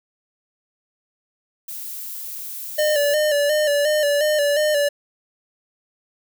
violet noise, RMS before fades -32 dBFS, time 1.68-3.15 s, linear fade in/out 5 ms
square tone with vibrato, 592 Hz, D5, 14 cents sharp, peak -17 dBFS, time 2.78-4.89 s, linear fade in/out 10 ms, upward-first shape square, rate 2.8 Hz, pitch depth 45 cents each way
effects none

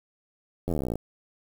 slowing click train, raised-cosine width 2 ms, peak -16 dBFS, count 20, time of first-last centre 0.68-0.956 s, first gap 11 ms, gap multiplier 1.03, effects 7-bit

